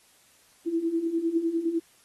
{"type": "beating tone pair", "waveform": "sine", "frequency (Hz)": [325.1, 335], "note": ["E4", "E4"], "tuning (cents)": [-24, 28], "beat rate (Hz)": 9.9, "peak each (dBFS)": [-30, -25], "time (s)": [0.66, 1.8], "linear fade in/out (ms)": 20, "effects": ["white hiss -60 dBFS RMS until 2.04 s", "AAC 32 kbps"]}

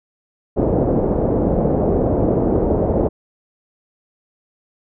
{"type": "low-pass noise", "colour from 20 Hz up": "white", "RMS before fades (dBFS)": -17, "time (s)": [0.56, 3.09], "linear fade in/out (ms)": 20, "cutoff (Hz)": 560, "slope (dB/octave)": 24, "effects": []}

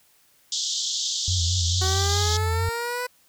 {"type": "band-pass noise", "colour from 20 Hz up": "pink", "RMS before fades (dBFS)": -27, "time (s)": [0.52, 2.37], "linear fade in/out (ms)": 2, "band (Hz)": [3200, 7400], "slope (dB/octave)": 96}
{"type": "tone with vibrato", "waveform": "sine", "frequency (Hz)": 87.7, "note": "F2", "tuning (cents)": 8, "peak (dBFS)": -22, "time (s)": [1.28, 2.69], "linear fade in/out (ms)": 0, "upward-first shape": "sine", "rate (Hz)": 4.6, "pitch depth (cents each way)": 80}
{"type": "linear sweep", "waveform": "15% pulse", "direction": "up", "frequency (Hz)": [373.3, 499.1], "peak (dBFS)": -20, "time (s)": [1.81, 3.07], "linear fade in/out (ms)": 10}
{"effects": ["white hiss -60 dBFS RMS until 3.28 s"]}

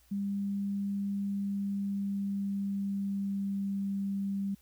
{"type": "tone with pitch glide", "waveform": "sine", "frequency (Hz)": [199.7, 197.52], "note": ["G3", "G3"], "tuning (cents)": [32, 13], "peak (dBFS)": -30, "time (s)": [0.11, 4.55], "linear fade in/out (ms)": 10, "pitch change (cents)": -19, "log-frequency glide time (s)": [1.22, 3.83], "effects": ["added 60 Hz sine -64 dBFS peak until 4.61 s", "white hiss -66 dBFS RMS until 4.61 s"]}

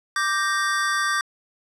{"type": "chord", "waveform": "square", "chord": "G minor", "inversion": "second", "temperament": "equal", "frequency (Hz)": [1174.7, 1568, 1864.7], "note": ["D6", "G6", "Bb6"], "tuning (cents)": [0, 0, 0], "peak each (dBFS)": [-25, -25, -28], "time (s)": [0.16, 1.21], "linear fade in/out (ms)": 2, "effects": ["low-pass 9000 Hz 12 dB/octave"]}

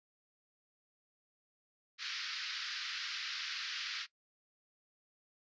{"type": "band-pass noise", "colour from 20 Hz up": "white", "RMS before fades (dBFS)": -41, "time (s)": [1.98, 4.07], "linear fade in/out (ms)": 50, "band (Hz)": [1300, 5200], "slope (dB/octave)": 48, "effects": ["noise-tail reverb RT60 0.1 s tail -19 dB re dry", "resampled to 16000 Hz"]}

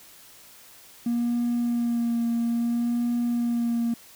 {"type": "tone with vibrato", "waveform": "triangle", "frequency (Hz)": 236.2, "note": "A#3", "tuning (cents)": 23, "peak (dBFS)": -19, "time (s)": [1.06, 3.94], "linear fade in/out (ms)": 5, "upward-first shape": "sine", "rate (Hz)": 0.6, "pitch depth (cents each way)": 21, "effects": ["tanh soft clip ceiling -18 dBFS", "white hiss -50 dBFS RMS until 4.15 s"]}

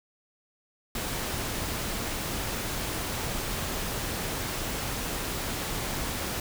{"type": "noise", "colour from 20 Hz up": "pink", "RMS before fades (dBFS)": -32, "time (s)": [0.95, 6.4], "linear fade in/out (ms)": 2, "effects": []}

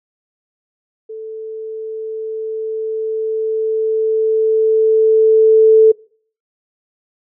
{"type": "tone with level ramp", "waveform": "sine", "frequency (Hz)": 440, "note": "A4", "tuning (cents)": 0, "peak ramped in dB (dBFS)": [-26, -4], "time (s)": [1.09, 5.92], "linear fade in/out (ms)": 10, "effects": ["noise-tail reverb RT60 0.5 s tail -25 dB re dry"]}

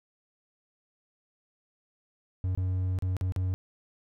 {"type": "tone with dropouts", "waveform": "triangle", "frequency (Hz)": 92.5, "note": "F#2", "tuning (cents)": 0, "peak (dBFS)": -24, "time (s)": [2.44, 3.54], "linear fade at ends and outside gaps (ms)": 0, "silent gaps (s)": [[2.55, 2.575], [2.988, 3.023], [3.167, 3.211], [3.322, 3.362]], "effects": []}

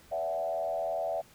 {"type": "tone with frequency modulation", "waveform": "sine", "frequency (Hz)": 659.3, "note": "E5", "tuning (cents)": 0, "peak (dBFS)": -29, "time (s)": [0.11, 1.22], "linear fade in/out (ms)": 20, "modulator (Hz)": 83.2, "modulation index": 1.1, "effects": ["pink hiss -58 dBFS RMS until 1.34 s"]}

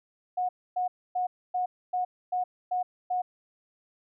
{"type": "tone bursts", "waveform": "sine", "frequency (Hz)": 728, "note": "F#5", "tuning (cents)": -28, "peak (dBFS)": -25, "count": 8, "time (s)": [0.37, 3.22], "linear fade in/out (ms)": 10, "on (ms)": 120, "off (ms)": 270, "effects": []}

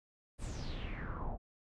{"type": "noise with low-pass filter sweep", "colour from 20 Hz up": "brown", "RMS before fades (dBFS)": -40, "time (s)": [0.38, 1.38], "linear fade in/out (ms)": 50, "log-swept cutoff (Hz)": [9600, 670], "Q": 5.1, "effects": []}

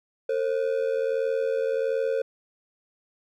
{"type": "ring-modulated tone", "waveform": "triangle", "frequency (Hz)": 493.9, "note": "B4", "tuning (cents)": 0, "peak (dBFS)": -18, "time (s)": [0.29, 2.22], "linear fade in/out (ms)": 5, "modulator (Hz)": 40.7, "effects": []}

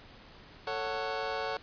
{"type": "chord", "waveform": "25% pulse", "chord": "F# minor", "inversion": "first", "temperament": "just", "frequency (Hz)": [444, 555, 740], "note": ["A4", "C#5", "F#5"], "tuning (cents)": [16, 2, 0], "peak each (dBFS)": -33, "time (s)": [0.67, 1.57], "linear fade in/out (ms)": 2, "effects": ["pink hiss -53 dBFS RMS until 1.62 s", "resampled to 11025 Hz"]}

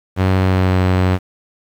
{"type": "tone with pitch glide", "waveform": "sawtooth", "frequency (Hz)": [94.1, 92.32], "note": ["F#2", "F#2"], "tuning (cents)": [30, -3], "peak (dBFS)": -8, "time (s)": [0.16, 1.19], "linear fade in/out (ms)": 50, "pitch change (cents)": -33, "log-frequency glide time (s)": [0.35, 0.81], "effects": ["low-pass 3000 Hz 12 dB/octave", "7-bit"]}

